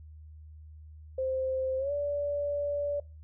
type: tone with pitch glide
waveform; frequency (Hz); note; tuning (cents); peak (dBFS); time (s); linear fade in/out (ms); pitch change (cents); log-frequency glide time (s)
sine; 523.3 to 577.3; C5 to D5; 0 to -30; -28; 1.18-3; 5; +170; 1.78-1.92
effects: noise-tail reverb RT60 0.3 s tail -22 dB re dry + added 77 Hz sine -46 dBFS peak until 3.23 s